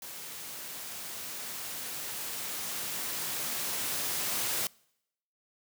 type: noise with level ramp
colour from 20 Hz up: white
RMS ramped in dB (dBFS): -43 to -31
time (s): 0.02-4.67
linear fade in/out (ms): 2
effects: noise-tail reverb RT60 0.8 s tail -26 dB re dry + high-pass 100 Hz 12 dB/octave